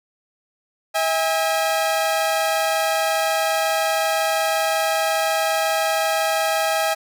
sawtooth tone pair together, 644.5 / 812 Hz, E5 / G#5, -39 / -39 cents, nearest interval major third, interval 400 cents, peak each -17 / -18 dBFS, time 0.94-6.95 s, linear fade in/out 20 ms, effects none

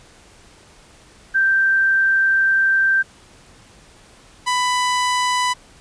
sine / sawtooth tone pair in turn, 1568 / 994.9 Hz, G6 / B5, 0 / +12 cents, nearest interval minor sixth, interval 788 cents, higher first, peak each -13 dBFS, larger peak neither, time 1.34-3.03 / 4.46-5.54 s, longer first, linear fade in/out 20 ms, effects pink hiss -48 dBFS RMS until 5.8 s + resampled to 22050 Hz

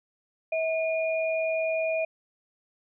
sine tone pair together, 645 / 2435 Hz, E5 / D#7, -38 / -38 cents, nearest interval octave + major seventh, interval 2300 cents, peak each -25 / -32 dBFS, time 0.52-2.05 s, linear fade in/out 5 ms, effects none

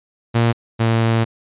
sawtooth tone pair in turn, 116.54 / 114.01 Hz, A#2 / A#2, 0 / -38 cents, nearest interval unison, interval 38 cents, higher first, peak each -9 / -10 dBFS, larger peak first, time 0.34-0.53 / 0.79-1.25 s, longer second, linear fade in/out 20 ms, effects resampled to 8000 Hz

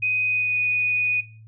sine tone with pitch glide, 2502 to 2478 Hz, D#7 to D#7, +9 to -8 cents, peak -20 dBFS, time 0.02-1.21 s, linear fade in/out 10 ms, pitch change -17 cents, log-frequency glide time 0.24-0.59 s, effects noise-tail reverb RT60 0.4 s tail -19 dB re dry + added 110 Hz sine -43 dBFS peak until 1.47 s

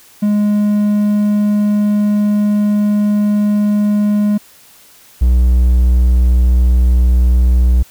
triangle tone pair in turn, 207.7 / 61.54 Hz, G#3 / B1, 0 / -5 cents, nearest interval octave + major sixth, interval 2105 cents, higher first, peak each -8 / -5 dBFS, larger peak second, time 0.22-4.38 / 5.21-7.83 s, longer first, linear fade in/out 10 ms, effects white hiss -44 dBFS RMS until 7.9 s

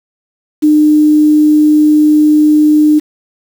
sine tone with quantisation, 302.8 Hz, D#4, 47 cents flat, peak -4 dBFS, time 0.62-3 s, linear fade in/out 20 ms, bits 5, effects none

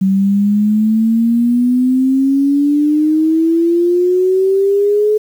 sine exponential sweep, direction up, 190 to 428.8 Hz, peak -9 dBFS, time 0.01-5.18 s, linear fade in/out 10 ms, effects 7-bit

